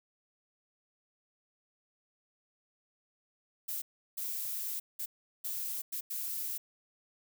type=noise bursts at uneven times; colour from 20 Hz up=violet; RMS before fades=-37 dBFS; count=6; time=3.68-3.82 / 4.17-4.8 / 4.99-5.06 / 5.44-5.82 / 5.92-6.01 / 6.1-6.58 s; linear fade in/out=10 ms; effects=none